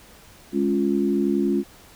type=chord; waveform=sine; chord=Db major; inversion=second; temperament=equal; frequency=207.7 / 277.2 / 349.2 Hz; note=Ab3 / Db4 / F4; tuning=0 / 0 / 0 cents; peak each=-23 dBFS; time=0.52-1.64 s; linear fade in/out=50 ms; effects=pink hiss -49 dBFS RMS until 1.95 s

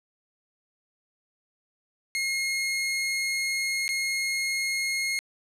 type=tone with dropouts; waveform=sawtooth; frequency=2151 Hz; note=C7; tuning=47 cents sharp; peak=-22 dBFS; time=2.15-5.19 s; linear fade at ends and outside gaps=0 ms; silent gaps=3.88-3.89 s; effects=low-pass 11000 Hz 12 dB/octave

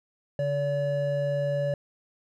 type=tone pair together; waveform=triangle; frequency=143.09 / 572 Hz; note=D3 / D5; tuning=-45 / -46 cents; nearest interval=2 octaves; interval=2399 cents; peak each=-27 / -24 dBFS; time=0.39-1.74 s; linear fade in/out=2 ms; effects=none

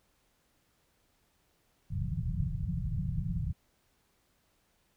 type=low-pass noise; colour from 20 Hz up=white; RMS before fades=-33 dBFS; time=1.9-3.53 s; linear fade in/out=20 ms; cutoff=180 Hz; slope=96 dB/octave; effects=pink hiss -72 dBFS RMS until 4.96 s

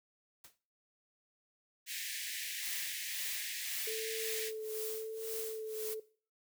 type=noise with exponential decay; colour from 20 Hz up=white; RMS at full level=-50 dBFS; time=0.44-0.58 s; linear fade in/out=5 ms; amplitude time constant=30 ms
type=high-pass noise; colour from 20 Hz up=pink; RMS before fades=-41 dBFS; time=1.86-4.52 s; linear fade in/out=50 ms; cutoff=1700 Hz; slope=96 dB/octave
type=noise with tremolo; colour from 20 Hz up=blue; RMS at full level=-41 dBFS; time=2.61-5.95 s; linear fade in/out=20 ms; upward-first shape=sine; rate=1.9 Hz; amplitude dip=90%
type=tone with vibrato; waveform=sine; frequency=440 Hz; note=A4; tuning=in tune; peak=-38 dBFS; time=3.87-6 s; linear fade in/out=5 ms; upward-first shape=triangle; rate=0.89 Hz; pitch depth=23 cents each way
effects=noise-tail reverb RT60 0.4 s tail -18 dB re dry

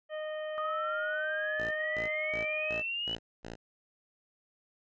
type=harmonic tone; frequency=617 Hz; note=D#5; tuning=15 cents flat; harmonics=1 / 2 / 3 / 4 / 5; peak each=-35 / -48 / -45 / -58 / -51 dBFS; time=0.09-2.83 s; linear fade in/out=50 ms
type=exponential sweep; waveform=sine; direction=up; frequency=1226 to 2983 Hz; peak=-32 dBFS; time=0.58-3.15 s; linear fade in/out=0 ms
type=tone bursts; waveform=5% pulse; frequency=57.1 Hz; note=A#1; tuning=35 cents flat; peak=-30 dBFS; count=6; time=1.58-3.56 s; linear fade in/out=20 ms; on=130 ms; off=240 ms
effects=resampled to 16000 Hz

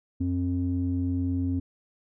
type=tone with low-pass filter; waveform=square; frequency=89.1 Hz; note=F2; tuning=35 cents sharp; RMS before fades=-27 dBFS; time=0.2-1.6 s; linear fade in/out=10 ms; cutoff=240 Hz; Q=8.5; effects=none

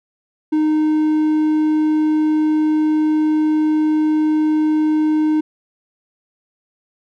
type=tone; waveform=triangle; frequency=308.4 Hz; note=D#4; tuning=15 cents flat; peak=-11 dBFS; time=0.52-5.41 s; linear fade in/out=10 ms; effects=none

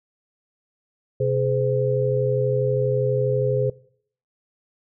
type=tone cluster; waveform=sine; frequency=128.5 / 420.7 / 513 Hz; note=C3 / G#4 / C5; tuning=-31 / +22 / -34 cents; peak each=-23 dBFS; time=1.2-3.7 s; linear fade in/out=5 ms; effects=noise-tail reverb RT60 0.6 s tail -21 dB re dry

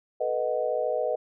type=chord; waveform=sine; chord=B dominant seventh; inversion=third; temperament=equal; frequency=440 / 493.9 / 622.3 / 740 Hz; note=A4 / B4 / D#5 / F#5; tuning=0 / 0 / 0 / 0 cents; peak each=-33 / -28 / -28 / -34 dBFS; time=0.2-1.16 s; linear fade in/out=10 ms; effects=none

